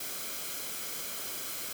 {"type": "noise with comb filter", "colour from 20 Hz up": "white", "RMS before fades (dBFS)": -38, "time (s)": [0, 1.73], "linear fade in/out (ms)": 5, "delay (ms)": 1.1, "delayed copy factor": -0.5, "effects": []}